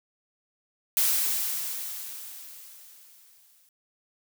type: noise with exponential decay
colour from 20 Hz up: blue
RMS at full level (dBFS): -22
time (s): 0.97-3.69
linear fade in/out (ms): 1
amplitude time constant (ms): 590
effects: none